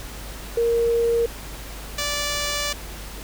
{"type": "tone pair in turn", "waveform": ["sine", "5% pulse"], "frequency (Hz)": [466.2, 583.5], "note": ["A#4", "D5"], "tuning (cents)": [0, -11], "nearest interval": "major third", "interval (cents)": 389, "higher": "second", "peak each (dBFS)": [-17, -12], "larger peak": "second", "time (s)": [[0.57, 1.26], [1.98, 2.73]], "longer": "second", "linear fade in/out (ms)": 5, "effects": ["added 50 Hz sine -36 dBFS peak until 3.23 s", "pink hiss -38 dBFS RMS until 3.23 s"]}